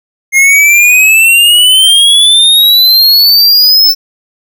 square exponential sweep, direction up, 2126 to 5330 Hz, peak -3 dBFS, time 0.32-3.95 s, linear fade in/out 50 ms, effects none

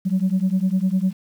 sine beating tone pair, 183.1 / 193 Hz, F#3 / G3, -18 / -27 cents, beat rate 9.9 Hz, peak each -19 dBFS, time 0.05-1.13 s, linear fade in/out 20 ms, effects tanh soft clip ceiling -12 dBFS + 8-bit

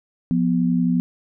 sine tone pair together, 175.58 / 246.9 Hz, F3 / B3, +10 / 0 cents, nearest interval tritone, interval 590 cents, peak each -19 dBFS, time 0.31-1 s, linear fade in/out 0 ms, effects none

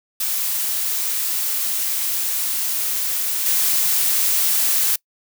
blue noise with level steps, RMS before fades -22 / -18 dBFS, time 0.2-4.96 s, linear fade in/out 5 ms, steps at 3.46 s, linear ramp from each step 5 ms, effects noise-tail reverb RT60 0.1 s tail -25 dB re dry

